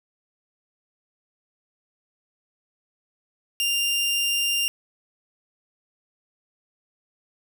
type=tone; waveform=sawtooth; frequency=2794 Hz; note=F7; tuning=in tune; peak=-18 dBFS; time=3.6-4.68 s; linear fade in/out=0 ms; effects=none